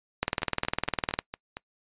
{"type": "two click trains", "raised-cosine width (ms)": 0.3, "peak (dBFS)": [-9, -19], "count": [20, 6], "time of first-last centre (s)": [[0.23, 1.19], [0.42, 1.569]], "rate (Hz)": [19.8, 4.35], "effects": ["noise-tail reverb RT60 0.1 s tail -25 dB re dry", "resampled to 8000 Hz"]}